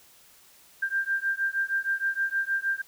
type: beating tone pair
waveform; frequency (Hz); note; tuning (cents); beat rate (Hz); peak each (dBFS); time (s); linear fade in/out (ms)
sine; 1583 / 1589.4; G6 / G6; +17 / +23; 6.4; -28; 0.82-2.82; 10
effects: white hiss -56 dBFS RMS until 2.87 s